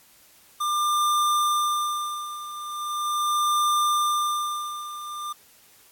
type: tone with tremolo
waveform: square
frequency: 1196 Hz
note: D6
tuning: 31 cents sharp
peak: -20 dBFS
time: 0.6-5.33 s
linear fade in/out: 10 ms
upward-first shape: sine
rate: 0.4 Hz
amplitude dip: 80%
effects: white hiss -55 dBFS RMS until 5.91 s + AAC 64 kbps